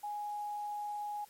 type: tone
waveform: sine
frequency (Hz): 830.6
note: G#5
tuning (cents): 0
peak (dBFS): -36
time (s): 0.03-1.25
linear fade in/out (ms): 10
effects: white hiss -61 dBFS RMS until 1.29 s + MP3 64 kbps